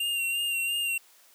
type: tone with vibrato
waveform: square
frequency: 2778 Hz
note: F7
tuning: 10 cents flat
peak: -27 dBFS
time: 0-0.98 s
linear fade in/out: 5 ms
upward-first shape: sine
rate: 2.9 Hz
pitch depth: 31 cents each way
effects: white hiss -58 dBFS RMS until 1.34 s + high-pass 400 Hz 12 dB/octave